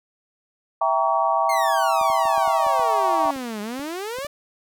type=chord; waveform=sine; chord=E diminished seventh; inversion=none; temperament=equal with one note detuned; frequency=659.3 / 784 / 932.3 / 1129.4 Hz; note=E5 / G5 / Bb5 / Db6; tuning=0 / 0 / 0 / +32 cents; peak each=-23 dBFS; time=0.81-3.31 s; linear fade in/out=5 ms
type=exponential two-way sweep; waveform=sawtooth; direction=down then up; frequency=2165 to 202.8 to 599 Hz; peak=-24 dBFS; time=1.49-4.27 s; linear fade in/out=5 ms; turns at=3.61 s
type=clicks; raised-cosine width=2 ms; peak=-28 dBFS; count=12; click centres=2.013 / 2.101 / 2.255 / 2.379 / 2.477 / 2.666 / 2.796 / 3.256 / 3.362 / 3.795 / 4.186 / 4.248 s
effects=none